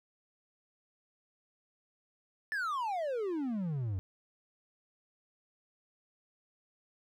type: exponential sweep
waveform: triangle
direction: down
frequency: 1788 to 88.5 Hz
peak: -30 dBFS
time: 2.52-3.99 s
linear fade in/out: 0 ms
effects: none

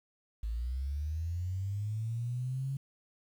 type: linear sweep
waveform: sine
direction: up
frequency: 52.8 to 138.2 Hz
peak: -32 dBFS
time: 0.43-2.77 s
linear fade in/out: 5 ms
effects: 10-bit

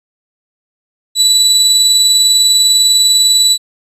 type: tone with tremolo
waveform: 30% pulse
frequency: 3951 Hz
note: B7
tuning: in tune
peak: -3 dBFS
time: 1.15-3.58 s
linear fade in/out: 50 ms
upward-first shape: square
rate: 20 Hz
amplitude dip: 25%
effects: resampled to 32000 Hz

